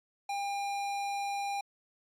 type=tone with hard clipping; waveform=sine; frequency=802 Hz; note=G5; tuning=39 cents sharp; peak=-34 dBFS; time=0.29-1.61 s; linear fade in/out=5 ms; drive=17 dB; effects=AAC 64 kbps